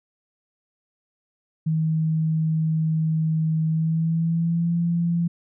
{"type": "tone with pitch glide", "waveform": "sine", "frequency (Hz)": [158.9, 170.3], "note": ["D#3", "F3"], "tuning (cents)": [37, -43], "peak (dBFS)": -19, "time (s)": [1.66, 5.28], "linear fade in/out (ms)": 10, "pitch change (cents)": 120, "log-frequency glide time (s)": [3.67, 4.74], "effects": []}